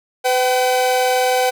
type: tone pair together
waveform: 45% pulse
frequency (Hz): 504.5 / 766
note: B4 / G5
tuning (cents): +37 / -40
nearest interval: perfect fifth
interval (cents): 723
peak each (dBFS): -17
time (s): 0.24-1.51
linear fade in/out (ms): 20
effects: none